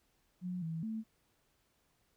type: tone with pitch steps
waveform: sine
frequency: 180.4 / 162.6 / 220.9 Hz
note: F#3 / E3 / A3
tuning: -44 / -23 / +7 cents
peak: -36 dBFS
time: 0.41-1.04 s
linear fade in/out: 50 ms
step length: 210 ms
effects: pink hiss -75 dBFS RMS until 2.16 s